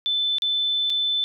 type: tone with dropouts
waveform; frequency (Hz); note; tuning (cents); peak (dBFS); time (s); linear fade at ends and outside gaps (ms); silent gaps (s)
sine; 3520; A7; 0; -20; 0.06-1.24; 0; 0.384-0.421 / 0.898-0.902
effects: none